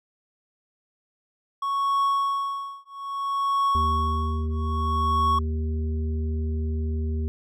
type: tone with tremolo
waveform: triangle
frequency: 1108.7 Hz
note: C#6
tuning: in tune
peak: -17 dBFS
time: 1.62-5.39 s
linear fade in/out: 5 ms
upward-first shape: triangle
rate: 0.61 Hz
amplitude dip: 100%
type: harmonic tone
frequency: 78.2 Hz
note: D#2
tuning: 9 cents sharp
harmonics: 1 / 3 / 5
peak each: -24 / -34 / -38 dBFS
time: 3.75-7.28 s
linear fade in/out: 0 ms
effects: none